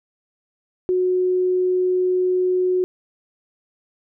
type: tone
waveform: sine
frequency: 366.2 Hz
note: F#4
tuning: 18 cents flat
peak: -16 dBFS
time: 0.89-2.84 s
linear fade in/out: 0 ms
effects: none